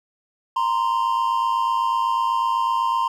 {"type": "tone pair together", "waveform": "triangle", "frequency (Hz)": [932.3, 1040.3], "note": ["A#5", "C6"], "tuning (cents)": [0, -10], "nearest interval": "major second", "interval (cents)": 190, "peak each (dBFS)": [-20, -19], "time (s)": [0.56, 3.08], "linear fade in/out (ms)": 5, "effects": []}